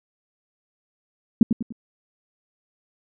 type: tone with echo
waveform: sine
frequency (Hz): 226.9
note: A#3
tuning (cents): -47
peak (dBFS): -7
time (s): 1.41-1.43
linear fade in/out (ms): 2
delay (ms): 98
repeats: 3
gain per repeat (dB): -8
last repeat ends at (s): 1.724
effects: none